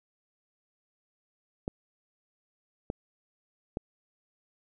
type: clicks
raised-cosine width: 2 ms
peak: -18 dBFS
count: 3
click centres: 1.679 / 2.901 / 3.771 s
effects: none